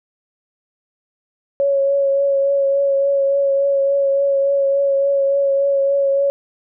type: tone with vibrato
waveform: sine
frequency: 554.4 Hz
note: C#5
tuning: in tune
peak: -13 dBFS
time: 1.6-6.3 s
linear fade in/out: 0 ms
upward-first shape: triangle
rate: 3.5 Hz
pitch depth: 21 cents each way
effects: none